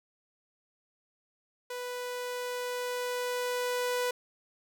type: tone with level ramp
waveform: sawtooth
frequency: 493.9 Hz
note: B4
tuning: in tune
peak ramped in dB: -32 to -24 dBFS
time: 1.7-4.11 s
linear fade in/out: 5 ms
effects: none